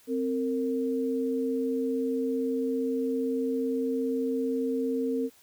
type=tone pair together; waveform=sine; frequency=261.6 / 458.8 Hz; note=C4 / A#4; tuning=0 / -28 cents; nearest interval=minor seventh; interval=972 cents; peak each=-28 / -29 dBFS; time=0.07-5.3 s; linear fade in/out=50 ms; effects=white hiss -59 dBFS RMS until 5.42 s